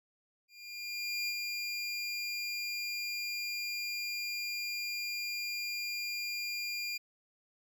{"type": "tone with ADSR envelope", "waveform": "25% pulse", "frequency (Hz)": 2400, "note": "D7", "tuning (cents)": 37, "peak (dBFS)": -28, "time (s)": [0.48, 6.98], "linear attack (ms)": 800, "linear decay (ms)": 52, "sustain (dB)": -3, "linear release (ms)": 12, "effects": []}